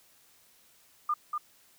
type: tone with echo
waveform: sine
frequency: 1209 Hz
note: D6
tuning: 50 cents sharp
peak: -25 dBFS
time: 1.09-1.14 s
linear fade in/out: 5 ms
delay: 240 ms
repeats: 1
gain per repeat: -4 dB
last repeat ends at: 1.38 s
effects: white hiss -62 dBFS RMS until 1.78 s